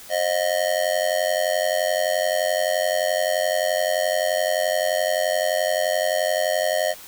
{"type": "tone with amplitude modulation", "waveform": "square", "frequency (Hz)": 622.3, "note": "D#5", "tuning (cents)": 0, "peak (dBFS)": -16, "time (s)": [0.09, 6.95], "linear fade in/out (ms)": 50, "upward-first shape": "sine", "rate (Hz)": 91.6, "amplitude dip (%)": 100, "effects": ["white hiss -42 dBFS RMS until 7.07 s"]}